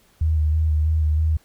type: tone with vibrato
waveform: sine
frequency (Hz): 77.78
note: D#2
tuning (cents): 0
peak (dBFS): -16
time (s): 0.21-1.37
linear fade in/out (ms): 5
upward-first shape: square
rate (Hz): 3.1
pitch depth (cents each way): 26
effects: pink hiss -58 dBFS RMS until 1.44 s